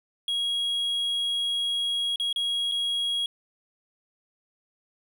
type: tone with dropouts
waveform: triangle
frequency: 3300 Hz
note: G#7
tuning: 12 cents flat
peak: -23 dBFS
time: 0.28-3.26 s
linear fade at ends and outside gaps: 2 ms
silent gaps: 2.159-2.198 / 2.328-2.36 / 2.715-2.719 s
effects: none